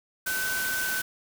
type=tone in noise; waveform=sine; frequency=1519 Hz; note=F#6; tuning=45 cents sharp; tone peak=-28 dBFS; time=0.26-1.02 s; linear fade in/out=10 ms; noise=white; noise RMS=-32 dBFS; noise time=0.26-1.02 s; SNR=+1 dB; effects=none